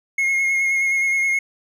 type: tone with vibrato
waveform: triangle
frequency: 2157 Hz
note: C#7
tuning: 48 cents flat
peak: -15 dBFS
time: 0.18-1.39 s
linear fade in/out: 5 ms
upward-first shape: sine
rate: 9.5 Hz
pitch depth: 21 cents each way
effects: none